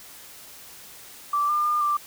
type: tone with pitch steps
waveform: sine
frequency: 1167 / 1200 / 1207 / 1179 Hz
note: D6 / D6 / D6 / D6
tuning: -11 / +37 / +47 / +6 cents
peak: -20 dBFS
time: 1.33-1.97 s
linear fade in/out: 5 ms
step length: 160 ms
effects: white hiss -45 dBFS RMS until 2.06 s